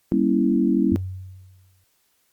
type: chord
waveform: sine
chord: G diminished seventh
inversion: none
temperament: equal with one note detuned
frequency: 196 / 237.2 / 277.2 / 329.6 Hz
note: G3 / Bb3 / Db4 / Fb4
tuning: 0 / +30 / 0 / 0 cents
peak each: -22 dBFS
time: 0.12-0.96 s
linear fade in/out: 0 ms
type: tone with exponential decay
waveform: sine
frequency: 93.4 Hz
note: F#2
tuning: 17 cents sharp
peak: -21 dBFS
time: 0.92-1.84 s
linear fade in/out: 0 ms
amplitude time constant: 200 ms
effects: white hiss -66 dBFS RMS until 2.32 s + Opus 48 kbps